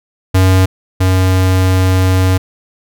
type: tone pair in turn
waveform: square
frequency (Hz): 93.7 / 93.22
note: F#2 / F#2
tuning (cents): +22 / +13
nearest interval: unison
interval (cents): 9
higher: first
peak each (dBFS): -7 / -9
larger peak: first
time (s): 0.34-0.66 / 1-2.38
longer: second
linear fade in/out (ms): 10
effects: none